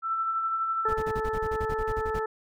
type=tone with tremolo; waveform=sine; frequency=1331 Hz; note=E6; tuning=16 cents sharp; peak=-24 dBFS; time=0.02-0.98 s; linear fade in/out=50 ms; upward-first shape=sine; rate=12 Hz; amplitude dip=35%
type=harmonic tone; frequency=438 Hz; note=A4; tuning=8 cents flat; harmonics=1 / 2 / 3 / 4; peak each=-29 / -34 / -34 / -39 dBFS; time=0.85-2.26 s; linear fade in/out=5 ms
type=noise bursts; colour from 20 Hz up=brown; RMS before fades=-33 dBFS; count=15; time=0.88-2.196 s; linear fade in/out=10 ms; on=56 ms; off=34 ms
effects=none